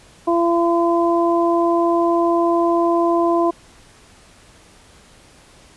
harmonic tone, 340 Hz, F4, 46 cents flat, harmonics 1 / 2 / 3, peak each -16 / -19 / -21 dBFS, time 0.27-3.51 s, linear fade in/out 10 ms, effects pink hiss -48 dBFS RMS until 5.76 s + resampled to 24000 Hz

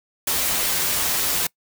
white noise with comb filter, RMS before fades -22 dBFS, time 0.27-1.47 s, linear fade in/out 5 ms, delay 9.4 ms, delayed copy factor -0.7, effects noise-tail reverb RT60 0.1 s tail -24 dB re dry

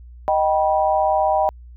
sine chord, Eb augmented, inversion none, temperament just, 622.3 / 777.8 / 972.3 Hz, Eb5 / G5 / B5, 0 / -14 / -27 cents, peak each -19 / -18 / -23 dBFS, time 0.28-1.49 s, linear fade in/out 0 ms, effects added 60 Hz sine -38 dBFS peak until 1.76 s

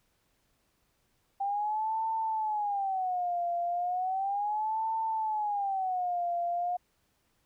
sine tone with vibrato, 786 Hz, G5, 4 cents sharp, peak -28 dBFS, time 1.4-6.77 s, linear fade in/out 10 ms, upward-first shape sine, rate 0.35 Hz, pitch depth 220 cents each way, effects pink hiss -73 dBFS RMS until 7.45 s

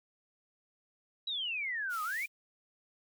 sine exponential two-way sweep, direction down then up, 3951 to 1213 to 2447 Hz, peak -33 dBFS, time 1.27-2.26 s, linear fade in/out 5 ms, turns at 2.03 s
white high-pass noise, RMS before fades -48 dBFS, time 1.89-2.28 s, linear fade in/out 50 ms, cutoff 1800 Hz, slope 96 dB/octave
effects none

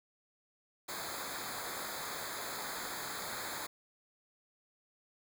pink noise with comb filter, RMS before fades -41 dBFS, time 0.88-3.67 s, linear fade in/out 10 ms, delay 0.35 ms, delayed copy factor -1, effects none

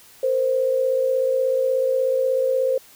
sine tone pair together, 466.2 / 522.7 Hz, A#4 / C5, 0 / -2 cents, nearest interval major second, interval 198 cents, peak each -25 / -18 dBFS, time 0.23-2.78 s, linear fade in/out 5 ms, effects white hiss -49 dBFS RMS until 2.95 s

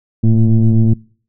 sine tone with frequency modulation, 110 Hz, A2, in tune, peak -6 dBFS, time 0.23-0.94 s, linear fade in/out 10 ms, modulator 114 Hz, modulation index 1.1, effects noise-tail reverb RT60 0.5 s tail -26 dB re dry + tanh soft clip ceiling -3 dBFS

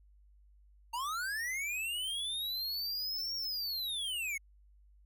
square linear two-way sweep, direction up then down, 904 to 5588 to 2138 Hz, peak -35 dBFS, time 0.93-4.38 s, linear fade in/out 10 ms, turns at 3.35 s, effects added 50 Hz sine -59 dBFS peak until 5.05 s

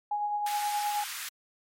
sine tone with tremolo, 830 Hz, G#5, 1 cent flat, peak -26 dBFS, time 0.11-1.04 s, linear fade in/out 5 ms, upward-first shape sine, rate 9.5 Hz, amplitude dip 35%
pink high-pass noise, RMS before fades -38 dBFS, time 0.46-1.29 s, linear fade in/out 5 ms, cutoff 1300 Hz, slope 24 dB/octave
effects MP3 64 kbps

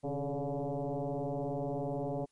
sine tone with frequency modulation, 149.2 Hz, D3, 28 cents sharp, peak -32 dBFS, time 0.03-2.26 s, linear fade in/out 20 ms, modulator 141 Hz, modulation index 4.2, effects white hiss -75 dBFS RMS until 2.31 s + MP3 48 kbps

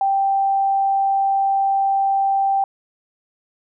sine tone, 784 Hz, G5, in tune, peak -15 dBFS, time 0.01-2.64 s, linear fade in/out 2 ms, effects none

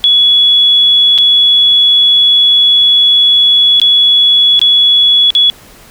sine tone with dropouts, 3385 Hz, G#7, 32 cents sharp, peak -4 dBFS, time 0.04-5.5 s, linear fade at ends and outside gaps 0 ms, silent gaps 1.179-1.185 / 3.799-3.816 / 4.593-4.615 / 5.305-5.351 s, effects pink hiss -38 dBFS RMS until 5.9 s

